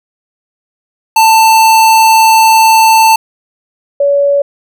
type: tone pair in turn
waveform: square / sine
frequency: 889 / 566.4 Hz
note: A5 / C#5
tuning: +18 / +37 cents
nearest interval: minor sixth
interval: 781 cents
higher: first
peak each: -4 / -6 dBFS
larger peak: first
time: 1.16-3.16 / 4-4.42 s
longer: first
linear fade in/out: 5 ms
effects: none